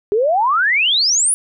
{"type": "exponential sweep", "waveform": "sine", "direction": "up", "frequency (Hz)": [395.8, 10460], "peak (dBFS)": -12, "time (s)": [0.12, 1.34], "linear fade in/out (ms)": 0, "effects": []}